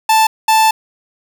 45% pulse tone pair in turn, 880 / 880 Hz, A5 / A5, 0 / 0 cents, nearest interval unison, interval 0 cents, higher neither, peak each -8 dBFS, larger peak neither, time 0.09-0.27 / 0.48-0.71 s, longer second, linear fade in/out 5 ms, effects none

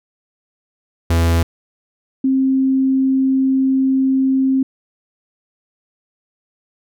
45% pulse / sine tone pair in turn, 83.6 / 265.4 Hz, E2 / C4, +25 / +25 cents, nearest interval octave + minor sixth, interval 2000 cents, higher second, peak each -12 dBFS, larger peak neither, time 1.1-1.43 / 2.24-4.63 s, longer second, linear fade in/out 5 ms, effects none

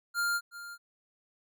square tone with echo, 1400 Hz, F6, 4 cents sharp, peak -28 dBFS, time 0.14-0.41 s, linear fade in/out 50 ms, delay 370 ms, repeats 1, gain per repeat -14 dB, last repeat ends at 0.78 s, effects none

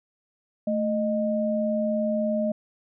sine tone pair together, 220 / 616.7 Hz, A3 / D#5, 0 / -16 cents, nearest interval octave + tritone, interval 1784 cents, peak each -25 dBFS, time 0.67-2.52 s, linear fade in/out 5 ms, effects none

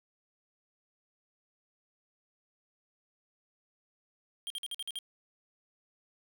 square tone bursts, 3199 Hz, G7, 34 cents sharp, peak -36 dBFS, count 7, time 4.47-4.988 s, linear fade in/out 0 ms, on 32 ms, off 49 ms, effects none

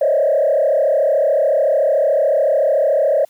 sine tone with frequency modulation, 587.3 Hz, D5, in tune, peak -11 dBFS, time 0.01-3.25 s, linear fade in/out 5 ms, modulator 33.7 Hz, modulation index 1.8, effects tanh soft clip ceiling -7 dBFS + white hiss -56 dBFS RMS until 3.29 s

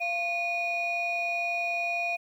sine tone pair together, 690 / 2459 Hz, F5 / D#7, -21 / -21 cents, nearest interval octave + minor seventh, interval 2200 cents, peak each -29 / -27 dBFS, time 0-2.17 s, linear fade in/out 20 ms, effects tanh soft clip ceiling -23 dBFS + 10-bit

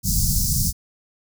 pink band-stop noise, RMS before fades -20 dBFS, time 0.03-0.73 s, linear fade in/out 50 ms, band 200 to 4900 Hz, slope 48 dB/octave, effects none

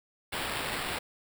violet noise with sample-and-hold, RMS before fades -34 dBFS, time 0.32-0.99 s, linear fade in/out 10 ms, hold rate 6300 Hz, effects none

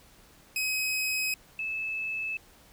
sawtooth / sine tone pair in turn, 2536 / 2612 Hz, D#7 / E7, +32 / -17 cents, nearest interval minor second, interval 51 cents, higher second, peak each -24 / -30 dBFS, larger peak first, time 0.56-1.34 / 1.59-2.37 s, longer neither, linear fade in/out 2 ms, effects pink hiss -57 dBFS RMS until 2.72 s

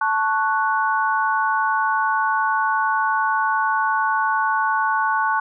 sine chord, F# minor, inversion first, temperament equal, 880 / 1108.7 / 1480 Hz, A5 / C#6 / F#6, 0 / 0 / 0 cents, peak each -21 / -22 / -22 dBFS, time 0.01-5.4 s, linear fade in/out 5 ms, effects none

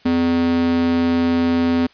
square tone with high-pass filter, 84.6 Hz, E2, 45 cents sharp, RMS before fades -17 dBFS, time 0.05-1.87 s, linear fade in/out 10 ms, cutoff 210 Hz, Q 7.5, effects white hiss -51 dBFS RMS until 1.93 s + resampled to 11025 Hz

